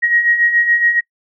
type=beating tone pair; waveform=sine; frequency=1885 / 1892.1 Hz; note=A#6 / A#6; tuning=+19 / +25 cents; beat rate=7.1 Hz; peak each=-19 / -12 dBFS; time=0.02-1.01 s; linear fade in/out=20 ms; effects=noise-tail reverb RT60 0.1 s tail -24 dB re dry